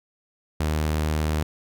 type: tone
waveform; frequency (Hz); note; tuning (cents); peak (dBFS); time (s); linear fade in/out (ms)
sawtooth; 77.1; D#2; -15; -18; 0.6-1.43; 5
effects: none